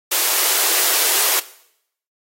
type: high-pass noise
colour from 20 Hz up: white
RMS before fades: -17 dBFS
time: 0.11-1.4 s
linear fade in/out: 10 ms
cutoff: 320 Hz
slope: 96 dB/octave
effects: noise-tail reverb RT60 0.7 s tail -17 dB re dry + AAC 48 kbps